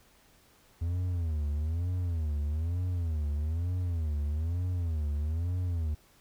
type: tone with vibrato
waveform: triangle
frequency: 81.4 Hz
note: E2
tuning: 21 cents flat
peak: -26 dBFS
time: 0.81-5.95 s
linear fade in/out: 10 ms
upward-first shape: sine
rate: 1.1 Hz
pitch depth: 190 cents each way
effects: pink hiss -62 dBFS RMS until 6.2 s